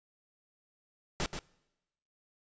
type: noise with echo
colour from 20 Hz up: pink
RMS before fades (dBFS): -32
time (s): 1.2-1.26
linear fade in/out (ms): 0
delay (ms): 130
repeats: 1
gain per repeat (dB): -7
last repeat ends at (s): 1.39
effects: noise-tail reverb RT60 1.0 s tail -24 dB re dry + resampled to 16000 Hz